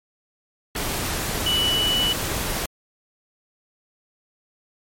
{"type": "tone in noise", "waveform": "sine", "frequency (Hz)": 2960, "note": "F#7", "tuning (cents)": 0, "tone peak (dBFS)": -19, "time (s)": [1.46, 2.13], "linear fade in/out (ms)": 5, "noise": "pink", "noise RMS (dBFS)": -26, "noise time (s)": [0.75, 2.66], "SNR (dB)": 4, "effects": ["MP3 64 kbps"]}